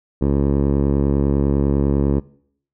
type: tone with low-pass filter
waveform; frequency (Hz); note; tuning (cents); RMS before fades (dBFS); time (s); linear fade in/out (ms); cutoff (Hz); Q
10% pulse; 70; C#2; +18; -17; 0.21-2.2; 10; 490; 0.81
effects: noise-tail reverb RT60 0.6 s tail -21 dB re dry